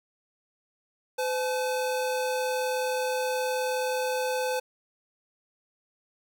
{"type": "tone pair together", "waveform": "square", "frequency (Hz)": [508.2, 860], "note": ["B4", "A5"], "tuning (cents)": [49, -40], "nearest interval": "major sixth", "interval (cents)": 911, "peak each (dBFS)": [-28, -33], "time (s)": [1.18, 4.6], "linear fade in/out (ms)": 10, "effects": []}